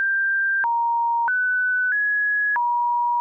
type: tone with pitch steps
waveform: sine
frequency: 1582 / 936 / 1498 / 1678 / 958 Hz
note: G6 / A#5 / F#6 / G#6 / A#5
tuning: +15 / +7 / +21 / +17 / +47 cents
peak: -18 dBFS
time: 0-3.2 s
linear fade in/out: 0 ms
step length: 640 ms
effects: none